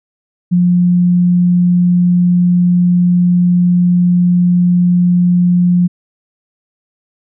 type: tone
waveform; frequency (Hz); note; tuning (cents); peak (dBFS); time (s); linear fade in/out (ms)
sine; 177.2; F3; +25; -7; 0.51-5.88; 20
effects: none